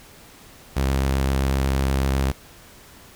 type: tone with vibrato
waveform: sawtooth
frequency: 67.2 Hz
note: C2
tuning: 47 cents sharp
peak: -15 dBFS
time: 0.76-2.32 s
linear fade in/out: 10 ms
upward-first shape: square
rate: 7.9 Hz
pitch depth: 13 cents each way
effects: pink hiss -47 dBFS RMS until 3.15 s

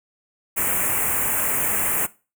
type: band-stop noise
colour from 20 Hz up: white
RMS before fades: -22 dBFS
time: 0.56-2.07 s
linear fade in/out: 20 ms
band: 2600 to 7400 Hz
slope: 48 dB/octave
effects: noise-tail reverb RT60 0.3 s tail -19 dB re dry

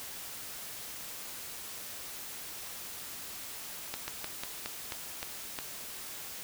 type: slowing click train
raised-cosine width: 0.2 ms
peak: -18 dBFS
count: 8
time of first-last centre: 3.94-5.588 s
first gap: 140 ms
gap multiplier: 1.17
effects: white hiss -43 dBFS RMS until 6.43 s

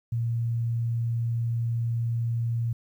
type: tone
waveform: sine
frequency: 116.54 Hz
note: A#2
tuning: in tune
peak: -24 dBFS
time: 0.12-2.73 s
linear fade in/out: 5 ms
effects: 10-bit

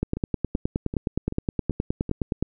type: two click trains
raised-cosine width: 3 ms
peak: -10 / -17 dBFS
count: 24 / 6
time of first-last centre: 0.03-2.426 / 0.17-2.093 s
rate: 9.6 / 2.6 Hz
effects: none

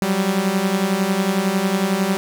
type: beating tone pair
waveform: sawtooth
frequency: 185 / 196 Hz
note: F#3 / G3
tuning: 0 / 0 cents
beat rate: 11 Hz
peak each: -18 / -15 dBFS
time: 0.02-2.17 s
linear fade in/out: 0 ms
effects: none

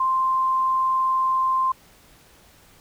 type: tone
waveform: sine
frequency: 1046.5 Hz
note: C6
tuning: in tune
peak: -18 dBFS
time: 0-1.72 s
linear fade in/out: 5 ms
effects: pink hiss -53 dBFS RMS until 2.8 s

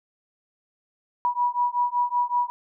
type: beating tone pair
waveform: sine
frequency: 970 / 975.3 Hz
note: B5 / B5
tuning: -31 / -22 cents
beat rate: 5.3 Hz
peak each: -24 / -24 dBFS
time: 1.25-2.5 s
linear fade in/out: 0 ms
effects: none

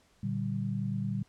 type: chord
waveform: sine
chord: G minor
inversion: first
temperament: equal with one note detuned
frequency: 116.54 / 146.83 / 194.53 Hz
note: Bb2 / D3 / G3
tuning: 0 / 0 / -13 cents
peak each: -34 / -36 / -33 dBFS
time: 0.23-1.23 s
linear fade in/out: 5 ms
effects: pink hiss -66 dBFS RMS until 1.28 s + low-pass 9000 Hz 12 dB/octave

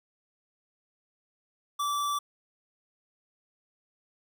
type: tone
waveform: square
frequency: 1161 Hz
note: D6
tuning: 20 cents flat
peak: -28 dBFS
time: 1.79-2.19 s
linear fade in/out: 10 ms
effects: none

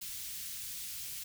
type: band-stop noise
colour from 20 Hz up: white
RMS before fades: -42 dBFS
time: 0.01-1.24 s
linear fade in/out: 10 ms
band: 130 to 2700 Hz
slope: 12 dB/octave
effects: none

